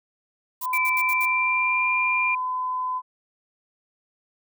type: tone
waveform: sine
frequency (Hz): 1014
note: B5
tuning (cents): +45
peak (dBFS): -24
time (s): 0.61-3.02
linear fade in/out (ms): 50
type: noise bursts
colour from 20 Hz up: violet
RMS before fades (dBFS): -33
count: 6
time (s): 0.61-1.255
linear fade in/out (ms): 5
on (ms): 50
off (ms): 69
type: tone with pitch glide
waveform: sine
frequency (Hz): 2329 to 2390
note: D7 to D7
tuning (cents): -15 to +30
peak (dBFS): -21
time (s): 0.73-2.35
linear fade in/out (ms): 5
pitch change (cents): +45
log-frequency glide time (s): 0.88-1.88
effects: none